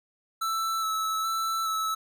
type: tone with vibrato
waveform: square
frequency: 1315 Hz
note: E6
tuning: 5 cents flat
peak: -27 dBFS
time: 0.41-1.95 s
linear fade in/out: 10 ms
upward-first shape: square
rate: 1.2 Hz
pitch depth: 14 cents each way
effects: none